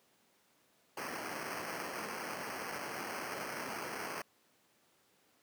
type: noise with sample-and-hold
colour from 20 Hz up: blue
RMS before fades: -41 dBFS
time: 0.97-4.22 s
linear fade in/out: 5 ms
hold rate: 3675 Hz
effects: pink hiss -70 dBFS RMS until 5.42 s + high-pass 200 Hz 12 dB/octave